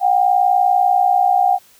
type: tone pair together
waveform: sine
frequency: 727.8 / 788 Hz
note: F#5 / G5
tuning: -29 / +9 cents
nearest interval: minor second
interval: 138 cents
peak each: -14 / -14 dBFS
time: 0-1.59 s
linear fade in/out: 50 ms
effects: white hiss -50 dBFS RMS until 1.79 s